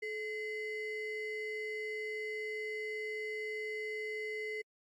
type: ring-modulated tone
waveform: triangle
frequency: 1239 Hz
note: D#6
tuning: 8 cents flat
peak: -32 dBFS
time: 0.02-4.62 s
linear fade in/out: 10 ms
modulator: 808 Hz
effects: AAC 64 kbps